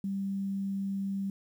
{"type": "tone with quantisation", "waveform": "sine", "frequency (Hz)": 196, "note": "G3", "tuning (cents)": 0, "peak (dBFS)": -30, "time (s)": [0.04, 1.3], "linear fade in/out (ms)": 2, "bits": 10, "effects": []}